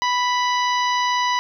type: harmonic tone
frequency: 987.8 Hz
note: B5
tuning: in tune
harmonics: 1 / 2 / 3 / 4 / 5 / 6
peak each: -19 / -25 / -29 / -31 / -33 / -35 dBFS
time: 0.02-1.39 s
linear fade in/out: 0 ms
effects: 9-bit